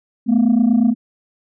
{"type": "tone pair together", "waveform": "sine", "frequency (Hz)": [218.4, 246.9], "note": ["A3", "B3"], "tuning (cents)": [-13, 0], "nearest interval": "major second", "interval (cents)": 213, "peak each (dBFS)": -12, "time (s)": [0.26, 0.95], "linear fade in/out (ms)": 50, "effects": ["tanh soft clip ceiling -8 dBFS"]}